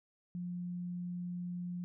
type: tone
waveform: sine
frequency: 177 Hz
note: F3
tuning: 23 cents sharp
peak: -37 dBFS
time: 0.35-1.84 s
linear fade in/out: 0 ms
effects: none